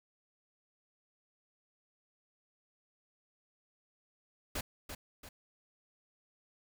pink noise with echo, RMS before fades -37 dBFS, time 4.55-4.61 s, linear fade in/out 5 ms, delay 340 ms, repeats 2, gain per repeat -7 dB, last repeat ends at 5.29 s, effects none

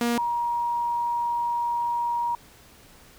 sawtooth / sine tone pair in turn, 237.2 / 948.8 Hz, A#3 / A#5, +30 / +30 cents, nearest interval 2 octaves, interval 2400 cents, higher second, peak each -18 / -23 dBFS, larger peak first, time 0.01-0.18 / 0.18-2.35 s, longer second, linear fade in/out 2 ms, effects pink hiss -52 dBFS RMS until 3.18 s

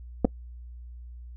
clicks, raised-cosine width 2 ms, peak -7 / -9 dBFS, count 2, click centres 0.247 / 0.251 s, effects noise-tail reverb RT60 0.1 s tail -24 dB re dry + added 60 Hz sine -40 dBFS peak until 1.36 s

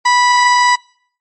30% pulse tone, 983 Hz, B5, 8 cents flat, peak -6 dBFS, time 0.05-0.76 s, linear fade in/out 10 ms, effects noise-tail reverb RT60 0.6 s tail -25 dB re dry + MP3 32 kbps

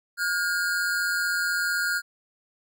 square tone pair together, 1428.3 / 1604 Hz, F6 / G6, +38 / +39 cents, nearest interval major second, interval 201 cents, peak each -26 / -29 dBFS, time 0.17-2.02 s, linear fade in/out 50 ms, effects none

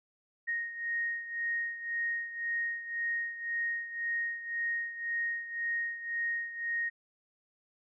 sine beating tone pair, 1864.7 / 1866.6 Hz, A#6 / A#6, 0 / +2 cents, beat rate 1.9 Hz, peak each -33 / -38 dBFS, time 0.47-6.9 s, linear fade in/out 20 ms, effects none

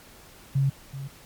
sine tone with echo, 136.9 Hz, C#3, 21 cents flat, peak -19 dBFS, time 0.55-0.7 s, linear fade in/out 10 ms, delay 380 ms, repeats 1, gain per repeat -13 dB, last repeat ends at 1.08 s, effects pink hiss -50 dBFS RMS until 1.25 s + MP3 96 kbps

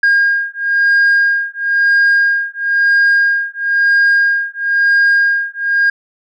sine beating tone pair, 1619 / 1620 Hz, G#6 / G#6, -45 / -43 cents, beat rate 1 Hz, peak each -11 dBFS, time 0.03-5.9 s, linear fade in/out 5 ms, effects tanh soft clip ceiling -6 dBFS

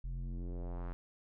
square tone with low-pass filter sweep, 43.77 Hz, F1, 5 cents sharp, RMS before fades -40 dBFS, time 0.04-0.93 s, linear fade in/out 0 ms, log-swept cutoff 98 to 1500 Hz, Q 1.5, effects none

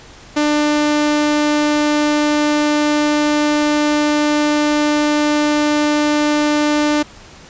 sawtooth tone, 297.9 Hz, D4, 25 cents sharp, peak -9 dBFS, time 0.36-7.03 s, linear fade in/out 10 ms, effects pink hiss -40 dBFS RMS until 7.49 s + resampled to 16000 Hz

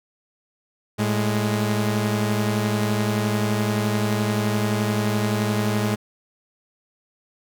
sawtooth tone pair together, 109.8 / 208 Hz, A2 / G#3, -3 / +3 cents, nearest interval major seventh, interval 1106 cents, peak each -19 dBFS, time 0.98-5.96 s, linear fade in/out 20 ms, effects none

